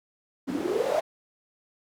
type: noise with band-pass filter sweep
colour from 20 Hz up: white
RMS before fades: -27 dBFS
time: 0.47-1.01 s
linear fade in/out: 20 ms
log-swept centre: 250 to 670 Hz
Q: 8.6
effects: none